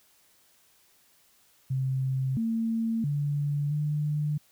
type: tone with pitch steps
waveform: sine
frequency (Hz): 132.1 / 226.5 / 144.8 / 149.3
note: C3 / A#3 / D3 / D3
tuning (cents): +17 / -50 / -24 / +29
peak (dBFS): -25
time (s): 1.7-4.38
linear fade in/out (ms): 10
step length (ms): 670
effects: white hiss -63 dBFS RMS until 4.51 s